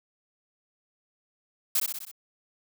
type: noise with echo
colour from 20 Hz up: blue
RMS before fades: -24 dBFS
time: 1.75-1.8 s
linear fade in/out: 5 ms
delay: 63 ms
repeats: 5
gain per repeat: -4 dB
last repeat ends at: 2.115 s
effects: none